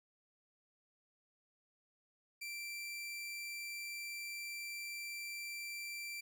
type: tone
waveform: sawtooth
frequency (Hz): 2349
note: D7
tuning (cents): 0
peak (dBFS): -39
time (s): 2.41-6.21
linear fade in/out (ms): 10
effects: none